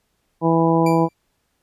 harmonic tone, 164.81 Hz, E3, in tune, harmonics 1 / 2 / 3 / 4 / 5 / 6, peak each -19 / -18 / -21 / -25 / -23 / -23 dBFS, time 0.41-1.09 s, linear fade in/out 50 ms
sawtooth tone with exponential decay, 2349 Hz, D7, in tune, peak -24 dBFS, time 0.86-1.14 s, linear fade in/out 5 ms, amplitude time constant 59 ms
effects pink hiss -69 dBFS RMS until 1.62 s + resampled to 32000 Hz

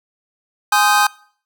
square chord, Ab major seventh, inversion none, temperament just, 830.6 / 1038.3 / 1245.9 / 1557.4 Hz, Ab5 / C6 / Eb6 / G6, 0 / -14 / +2 / -12 cents, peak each -16 / -22 / -18 / -18 dBFS, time 0.72-1.07 s, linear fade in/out 5 ms, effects noise-tail reverb RT60 0.5 s tail -23 dB re dry

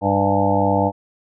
harmonic tone with a mistuned harmonic, 99 Hz, G2, 18 cents sharp, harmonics 1 / 2 / 3 / 5 / 6 / 7 / 8 / 9, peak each -23 / -23 / -23 / -23 / -23 / -23 / -23 / -23 dBFS, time 0.01-0.92 s, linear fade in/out 50 ms, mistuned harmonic 8, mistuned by +75 cents, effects none

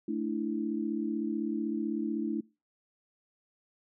sine chord, A suspended fourth, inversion none, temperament equal, 220 / 293.7 / 329.6 Hz, A3 / D4 / E4, 0 / 0 / 0 cents, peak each -34 dBFS, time 0.08-2.41 s, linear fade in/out 5 ms, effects noise-tail reverb RT60 0.3 s tail -24 dB re dry

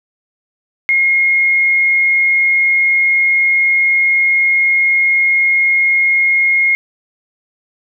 sine tone, 2148 Hz, C7, 45 cents sharp, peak -9 dBFS, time 0.89-6.75 s, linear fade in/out 0 ms, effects none

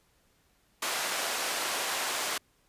pink band-pass noise, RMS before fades -32 dBFS, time 0.82-2.38 s, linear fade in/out 5 ms, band 630 to 12000 Hz, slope 12 dB/octave, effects pink hiss -68 dBFS RMS until 2.68 s + resampled to 32000 Hz

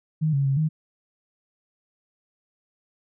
sine tone with pitch steps, 156.2 / 138.9 / 136.2 / 156.1 Hz, D#3 / C#3 / C#3 / D#3, +7 / +4 / -30 / +6 cents, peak -19 dBFS, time 0.21-0.69 s, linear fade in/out 20 ms, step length 120 ms, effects none

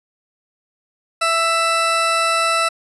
20% pulse tone pair together, 662 / 1324 Hz, E5 / E6, +7 / +7 cents, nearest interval octave, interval 1200 cents, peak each -15 / -14 dBFS, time 1.21-2.69 s, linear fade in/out 10 ms, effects resampled to 24000 Hz

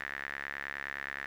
sawtooth tone with band-pass filter, 69.6 Hz, C#2, 8 cents sharp, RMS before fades -40 dBFS, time 0-1.26 s, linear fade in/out 0 ms, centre 1800 Hz, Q 6.8, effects 11-bit

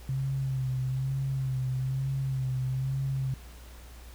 sine tone with vibrato, 132.2 Hz, C3, 18 cents sharp, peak -27 dBFS, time 0.09-3.34 s, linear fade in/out 2 ms, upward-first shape sine, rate 1.1 Hz, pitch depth 43 cents each way, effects added 60 Hz sine -45 dBFS peak until 4.14 s + pink hiss -53 dBFS RMS until 4.14 s

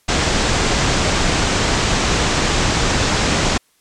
pink low-pass noise, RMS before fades -17 dBFS, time 0.08-3.58 s, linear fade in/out 10 ms, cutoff 7900 Hz, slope 48 dB/octave, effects white hiss -59 dBFS RMS until 3.8 s + low-pass 12000 Hz 12 dB/octave

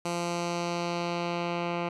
10% pulse tone with low-pass filter sweep, 172.6 Hz, F3, 20 cents flat, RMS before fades -31 dBFS, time 0.05-1.89 s, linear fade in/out 5 ms, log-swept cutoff 8700 to 2500 Hz, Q 1.2, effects none

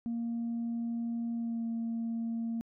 sine tone with pitch glide, 233.1 to 229.5 Hz, A#3 to A#3, 0 to -27 cents, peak -30 dBFS, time 0.06-2.61 s, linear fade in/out 0 ms, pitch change -27 cents, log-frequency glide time 1.34-1.66 s, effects tanh soft clip ceiling -29 dBFS

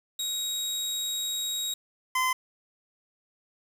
25% pulse tone pair in turn, 3794 / 1028.4 Hz, A#7 / C6, +30 / -30 cents, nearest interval octave + major seventh, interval 2260 cents, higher first, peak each -25 / -20 dBFS, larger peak second, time 0.19-1.74 / 2.15-2.33 s, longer first, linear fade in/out 5 ms, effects 8-bit

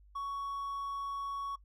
triangle tone with hard clipping, 1116 Hz, C#6, 11 cents sharp, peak -36 dBFS, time 0.15-1.56 s, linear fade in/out 10 ms, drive 5 dB, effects noise-tail reverb RT60 0.1 s tail -21 dB re dry + added 50 Hz sine -57 dBFS peak until 1.64 s

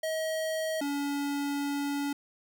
square tone pair in turn, 636 / 284.5 Hz, D#5 / C#4, +38 / +45 cents, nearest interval octave + major second, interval 1393 cents, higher first, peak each -30 / -30 dBFS, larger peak neither, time 0.03-0.81 / 0.81-2.13 s, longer second, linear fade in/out 5 ms, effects none

